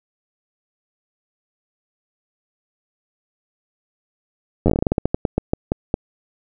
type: slowing click train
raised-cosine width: 2 ms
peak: -3 dBFS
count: 19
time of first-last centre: 4.66-5.941 s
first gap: 10 ms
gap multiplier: 1.2
effects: none